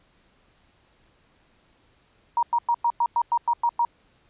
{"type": "tone bursts", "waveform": "sine", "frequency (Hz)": 945, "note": "A#5", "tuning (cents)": 23, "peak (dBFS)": -18, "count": 10, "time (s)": [2.37, 3.85], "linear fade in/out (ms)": 2, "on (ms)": 58, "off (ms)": 100, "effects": ["pink hiss -62 dBFS RMS until 4.29 s", "resampled to 8000 Hz"]}